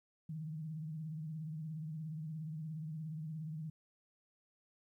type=tone with vibrato; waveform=sine; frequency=156.6 Hz; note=D#3; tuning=11 cents sharp; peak=-40 dBFS; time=0.29-3.7 s; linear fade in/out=5 ms; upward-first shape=triangle; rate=17 Hz; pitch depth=97 cents each way; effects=13-bit